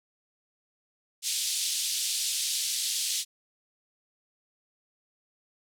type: band-pass noise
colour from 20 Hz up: pink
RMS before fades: -30 dBFS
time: 1.22-3.25 s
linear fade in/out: 50 ms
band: 3400 to 11000 Hz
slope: 24 dB/octave
effects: none